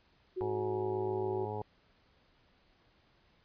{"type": "tone with pitch glide", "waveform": "sine", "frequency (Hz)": [370, 376], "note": ["F#4", "F#4"], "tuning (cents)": [0, 28], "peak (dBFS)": -33, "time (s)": [0.36, 1.46], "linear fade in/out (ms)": 20, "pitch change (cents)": 28, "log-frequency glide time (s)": [0.67, 1.2]}
{"type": "harmonic tone", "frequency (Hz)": 105.5, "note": "G#2", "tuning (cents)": 28, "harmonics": [1, 2, 3, 4, 5, 6, 7, 8, 9], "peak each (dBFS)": [-41, -48, -50, -40, -47, -53, -46, -42, -48], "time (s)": [0.41, 1.62], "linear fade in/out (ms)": 0}
{"effects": ["pink hiss -68 dBFS RMS until 3.44 s", "resampled to 11025 Hz"]}